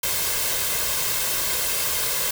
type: noise with comb filter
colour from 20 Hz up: white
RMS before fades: -24 dBFS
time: 0.03-2.31 s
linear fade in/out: 5 ms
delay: 1.9 ms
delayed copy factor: +0.55
effects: none